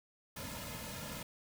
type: noise with comb filter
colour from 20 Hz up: pink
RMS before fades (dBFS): -44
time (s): 0.36-1.23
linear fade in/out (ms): 5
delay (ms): 2.6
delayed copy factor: -0.8
effects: none